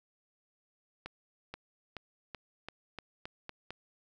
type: accelerating click train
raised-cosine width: 0.3 ms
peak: -25 dBFS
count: 9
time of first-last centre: 1.06-3.706 s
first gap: 480 ms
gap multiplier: 0.89
effects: none